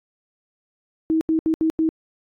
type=tone bursts at uneven times; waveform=sine; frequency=320 Hz; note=D#4; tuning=49 cents sharp; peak=-16 dBFS; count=5; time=1.1-1.21 / 1.29-1.39 / 1.46-1.54 / 1.61-1.7 / 1.79-1.89 s; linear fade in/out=0 ms; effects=AAC 64 kbps